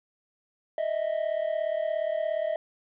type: tone pair together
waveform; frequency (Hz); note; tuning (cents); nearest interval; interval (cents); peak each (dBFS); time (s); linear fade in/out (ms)
triangle; 616.9 / 654; D#5 / E5; -15 / -14; minor second; 101; -27; 0.78-2.56; 2
effects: resampled to 8000 Hz + 10-bit